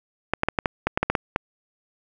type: clicks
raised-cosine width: 0.5 ms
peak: -5 dBFS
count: 11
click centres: 0.336 / 0.434 / 0.486 / 0.588 / 0.658 / 0.87 / 0.975 / 1.03 / 1.1 / 1.152 / 1.361 s
effects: none